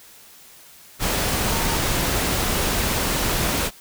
sine tone in noise, 916 Hz, A#5, 31 cents flat, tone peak -31 dBFS, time 1.45-1.79 s, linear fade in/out 50 ms, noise pink, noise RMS -22 dBFS, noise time 0.99-3.71 s, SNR -12 dB, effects white hiss -47 dBFS RMS until 3.8 s

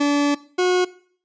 40% pulse tone pair in turn, 288.3 / 363.2 Hz, D4 / F#4, -32 / -32 cents, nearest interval major third, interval 400 cents, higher second, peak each -15 dBFS, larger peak neither, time 0-0.35 / 0.58-0.85 s, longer first, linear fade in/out 10 ms, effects noise-tail reverb RT60 0.5 s tail -19 dB re dry + resampled to 16000 Hz

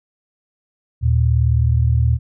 sine tone pair together, 77.78 / 116.86 Hz, D#2 / A#2, 0 / +5 cents, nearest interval perfect fifth, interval 705 cents, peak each -15 dBFS, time 1.01-2.19 s, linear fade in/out 50 ms, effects none

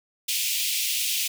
pink high-pass noise, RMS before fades -26 dBFS, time 0.28-1.28 s, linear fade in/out 10 ms, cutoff 2400 Hz, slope 48 dB/octave, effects none

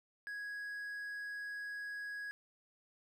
triangle tone, 1661.2 Hz, G#6, in tune, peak -39 dBFS, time 0.27-2.31 s, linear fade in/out 0 ms, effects none

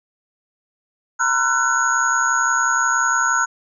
sine tone cluster, 931 / 1017 / 1358 / 1489 / 6680 Hz, A#5 / C6 / F6 / F#6 / G#8, -2 / -50 / -49 / +11 / +9 cents, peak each -25 / -27 / -20 / -19 / -24 dBFS, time 1.19-3.46 s, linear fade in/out 20 ms, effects none

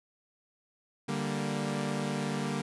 sawtooth chord, G minor, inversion second, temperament equal, 146.83 / 196 / 233.1 Hz, D3 / G3 / Bb3, 0 / 0 / 0 cents, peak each -31 dBFS, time 1.08-2.62 s, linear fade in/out 10 ms, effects resampled to 24000 Hz

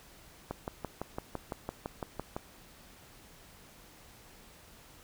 click train, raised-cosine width 1 ms, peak -21 dBFS, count 12, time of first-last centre 0.51-2.365 s, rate 5.93 Hz, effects pink hiss -56 dBFS RMS until 5.03 s

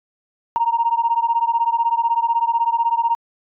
sine beating tone pair, 922 / 938 Hz, A#5 / A#5, -19 / +11 cents, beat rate 16 Hz, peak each -18 dBFS, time 0.56-3.15 s, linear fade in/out 0 ms, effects tanh soft clip ceiling -8 dBFS

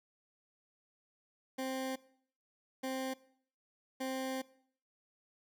20% pulse tone bursts at uneven times, 262.6 Hz, C4, 6 cents sharp, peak -31 dBFS, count 3, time 1.58-1.96 / 2.83-3.14 / 4-4.42 s, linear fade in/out 10 ms, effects noise-tail reverb RT60 0.6 s tail -20 dB re dry

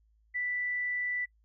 sine tone, 1975.5 Hz, B6, in tune, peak -30 dBFS, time 0.34-1.26 s, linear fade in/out 20 ms, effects noise-tail reverb RT60 0.1 s tail -26 dB re dry + added 54 Hz sine -64 dBFS peak until 1.44 s

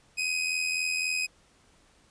sawtooth tone with amplitude modulation, 2514 Hz, D#7, 17 cents sharp, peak -21 dBFS, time 0.17-1.27 s, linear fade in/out 20 ms, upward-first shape sine, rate 83.8 Hz, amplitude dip 55%, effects pink hiss -62 dBFS RMS until 2.1 s + resampled to 22050 Hz

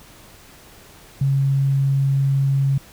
sine tone, 137.1 Hz, C#3, 19 cents flat, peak -15 dBFS, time 1.21-2.78 s, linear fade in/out 5 ms, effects pink hiss -46 dBFS RMS until 2.92 s

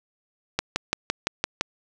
click train, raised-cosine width 0.2 ms, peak -5 dBFS, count 7, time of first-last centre 0.59-1.61 s, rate 5.88 Hz, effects none

